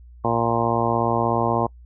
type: harmonic tone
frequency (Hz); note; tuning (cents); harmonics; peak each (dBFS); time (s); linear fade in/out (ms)
116.54; A#2; 0; 1 / 2 / 3 / 4 / 5 / 6 / 7 / 8 / 9; -27 / -27 / -27 / -27 / -27 / -27 / -27 / -27 / -27; 0.24-1.67; 10
effects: noise-tail reverb RT60 0.1 s tail -25 dB re dry + added 60 Hz sine -42 dBFS peak until 1.85 s